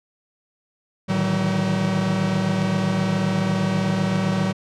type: tone cluster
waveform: 45% pulse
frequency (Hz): 110.8 / 154.7 / 162.5 / 189.8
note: A2 / D#3 / E3 / F#3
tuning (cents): +13 / -10 / -24 / +44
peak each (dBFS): -28 / -27 / -29 / -21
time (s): 1.08-4.53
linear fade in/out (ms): 20
effects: low-pass 6000 Hz 12 dB/octave